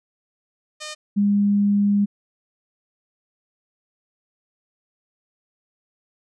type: tone pair in turn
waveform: 5% pulse / sine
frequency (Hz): 610 / 203.1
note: D#5 / G#3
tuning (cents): -34 / -38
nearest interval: octave + perfect fifth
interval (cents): 1904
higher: first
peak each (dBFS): -20 / -15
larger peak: second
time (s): 0.8-0.95 / 1.16-2.06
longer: second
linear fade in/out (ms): 20
effects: resampled to 22050 Hz